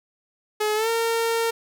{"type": "tone with pitch glide", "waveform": "sawtooth", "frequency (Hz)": [425.2, 458.4], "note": ["G#4", "A#4"], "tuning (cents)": [41, -29], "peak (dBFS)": -17, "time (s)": [0.6, 1.51], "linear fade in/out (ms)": 10, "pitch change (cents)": 130, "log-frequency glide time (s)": [0.75, 0.89], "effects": []}